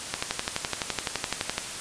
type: click train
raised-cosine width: 0.2 ms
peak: -8 dBFS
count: 18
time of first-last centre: 0.14-1.581 s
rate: 11.8 Hz
effects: white hiss -35 dBFS RMS until 1.8 s + resampled to 22050 Hz